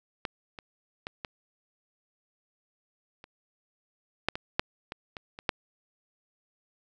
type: clicks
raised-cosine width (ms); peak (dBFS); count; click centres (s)
0.3; -15 / -25 / -19 / -19 / -30 / -8 / -18 / -7 / -20 / -23 / -25 / -8; 12; 0.252 / 0.588 / 1.069 / 1.248 / 3.241 / 4.286 / 4.355 / 4.595 / 4.921 / 5.168 / 5.389 / 5.492
effects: none